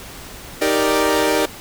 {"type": "chord", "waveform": "sawtooth", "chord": "Eb major seventh", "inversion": "none", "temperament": "equal", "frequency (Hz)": [311.1, 392, 466.2, 587.3], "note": ["Eb4", "G4", "Bb4", "D5"], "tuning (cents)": [0, 0, 0, 0], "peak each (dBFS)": -17, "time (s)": [0.61, 1.46], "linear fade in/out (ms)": 10, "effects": ["pink hiss -36 dBFS RMS until 1.6 s"]}